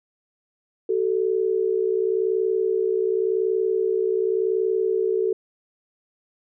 sine tone pair together, 379.1 / 440 Hz, F#4 / A4, +42 / 0 cents, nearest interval minor third, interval 258 cents, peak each -22 dBFS, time 0.89-5.33 s, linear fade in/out 5 ms, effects none

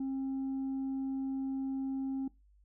sine tone with tanh clipping, 268.1 Hz, C4, 42 cents sharp, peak -33 dBFS, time 0-2.28 s, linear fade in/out 5 ms, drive 1 dB, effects noise-tail reverb RT60 0.2 s tail -20 dB re dry + added 50 Hz sine -61 dBFS peak until 2.64 s

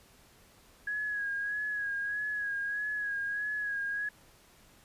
sine tone with vibrato, 1661.2 Hz, G#6, in tune, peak -31 dBFS, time 0.87-4.09 s, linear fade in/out 5 ms, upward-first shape sine, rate 1.6 Hz, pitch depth 40 cents each way, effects pink hiss -60 dBFS RMS until 4.84 s + resampled to 32000 Hz

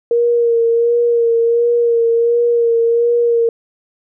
sine tone with vibrato, 468.4 Hz, A#4, 8 cents sharp, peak -10 dBFS, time 0.11-3.49 s, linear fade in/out 2 ms, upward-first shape sine, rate 1.4 Hz, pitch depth 26 cents each way, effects none

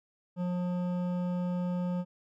triangle tone with hard clipping, 178.5 Hz, F3, 38 cents sharp, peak -31 dBFS, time 0.36-2.05 s, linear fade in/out 50 ms, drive 15 dB, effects none

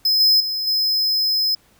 square tone with level steps, 5100 Hz, D#8, 42 cents sharp, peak -15 / -12 / -22 / -17 dBFS, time 0.05-1.55 s, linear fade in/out 5 ms, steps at 0.2 / 0.4 / 0.67 s, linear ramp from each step 5 ms, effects pink hiss -56 dBFS RMS until 1.79 s

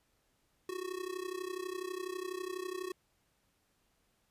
square tone with amplitude modulation, 368.4 Hz, F#4, 7 cents flat, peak -35 dBFS, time 0.69-2.92 s, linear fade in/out 2 ms, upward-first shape sine, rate 32.1 Hz, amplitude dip 85%, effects pink hiss -75 dBFS RMS until 4.3 s + resampled to 32000 Hz

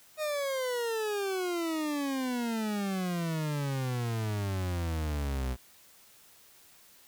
40% pulse exponential sweep, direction down, 625 to 61.74 Hz, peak -29 dBFS, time 0.17-5.57 s, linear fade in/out 50 ms, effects white hiss -58 dBFS RMS until 7.07 s

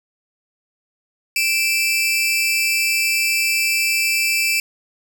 sawtooth tone pair together, 2349 / 2637 Hz, D7 / E7, 0 / 0 cents, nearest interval major second, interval 200 cents, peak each -16 dBFS, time 1.36-4.6 s, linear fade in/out 2 ms, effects none

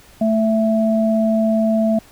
sine tone pair together, 220.8 / 661.7 Hz, A3 / E5, +6 / +6 cents, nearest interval octave + perfect fifth, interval 1900 cents, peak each -15 / -18 dBFS, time 0.21-1.99 s, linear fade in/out 5 ms, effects pink hiss -47 dBFS RMS until 2.11 s

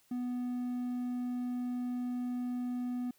triangle tone, 246.9 Hz, B3, in tune, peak -31 dBFS, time 0.11-3.11 s, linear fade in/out 5 ms, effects white hiss -68 dBFS RMS until 3.18 s

